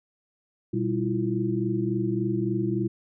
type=tone cluster; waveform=sine; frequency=121.8 / 195.9 / 324.4 / 347.9 Hz; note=B2 / G3 / E4 / F4; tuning=-24 / -1 / -28 / -7 cents; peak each=-29 dBFS; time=0.73-2.88 s; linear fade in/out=10 ms; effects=none